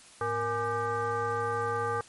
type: tone with frequency modulation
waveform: sine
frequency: 830 Hz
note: G#5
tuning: 1 cent flat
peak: -27 dBFS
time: 0.21-2.01 s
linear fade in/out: 2 ms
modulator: 362 Hz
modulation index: 1.7
effects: white hiss -53 dBFS RMS until 2.08 s + MP3 48 kbps